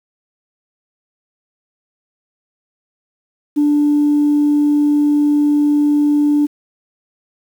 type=tone; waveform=sine; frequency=293.7 Hz; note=D4; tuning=in tune; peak=-9 dBFS; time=3.56-6.47 s; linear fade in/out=20 ms; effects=tanh soft clip ceiling -7 dBFS + 7-bit

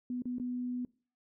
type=tone with dropouts; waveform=sine; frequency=247.6 Hz; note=B3; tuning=5 cents sharp; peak=-33 dBFS; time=0.1-0.85 s; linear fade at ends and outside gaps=2 ms; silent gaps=0.221-0.255 / 0.384-0.398 s; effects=noise-tail reverb RT60 0.4 s tail -23 dB re dry

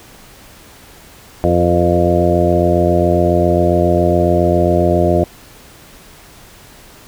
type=harmonic tone with a mistuned harmonic; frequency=87.31 Hz; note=F2; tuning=in tune; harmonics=1 / 2 / 3 / 4 / 5 / 6 / 7 / 8; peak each=-17 / -18 / -22 / -16 / -22 / -21 / -16 / -20 dBFS; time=1.44-5.24 s; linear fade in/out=0 ms; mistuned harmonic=6; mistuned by=-28 cents; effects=pink hiss -41 dBFS RMS until 7.07 s

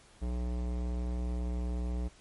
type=tone with hard clipping; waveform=sine; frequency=60.6 Hz; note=B1; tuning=32 cents flat; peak=-33 dBFS; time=0.21-2.09 s; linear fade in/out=20 ms; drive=18 dB; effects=pink hiss -59 dBFS RMS until 2.2 s + MP3 48 kbps

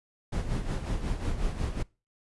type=noise with tremolo; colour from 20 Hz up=brown; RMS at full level=-28 dBFS; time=0.32-1.83 s; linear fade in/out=10 ms; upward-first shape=sine; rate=5.5 Hz; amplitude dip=60%; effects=noise-tail reverb RT60 0.3 s tail -24 dB re dry + resampled to 24000 Hz

